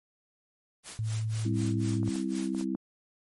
white noise with tremolo, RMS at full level -41 dBFS, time 0.83-2.65 s, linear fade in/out 50 ms, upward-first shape sine, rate 4 Hz, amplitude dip 95%
sine tone, 110 Hz, A2, in tune, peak -28 dBFS, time 0.99-2.09 s, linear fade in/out 0 ms
sine chord, C major, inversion second, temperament just, 196.22 / 261.6 / 327 Hz, G3 / C4 / E4, +2 / 0 / -14 cents, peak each -33 dBFS, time 1.45-2.76 s, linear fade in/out 5 ms
clicks, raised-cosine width 1 ms, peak -31 dBFS, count 6, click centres 2.031 / 2.077 / 2.159 / 2.548 / 2.611 / 2.75 s
effects MP3 48 kbps

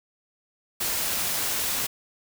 white noise, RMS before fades -27 dBFS, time 0.8-1.87 s, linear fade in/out 10 ms, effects none

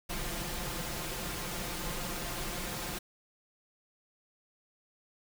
pink noise with comb filter, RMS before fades -37 dBFS, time 0.09-2.99 s, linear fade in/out 10 ms, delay 5.7 ms, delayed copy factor +0.6, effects none

